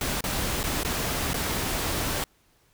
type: noise with dropouts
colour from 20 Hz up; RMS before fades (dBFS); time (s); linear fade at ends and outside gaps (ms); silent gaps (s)
pink; -28; 0.01-2.24; 2; 0.208-0.239 / 0.632-0.638 / 0.834-0.848 / 1.334-1.341
effects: pink hiss -64 dBFS RMS until 2.73 s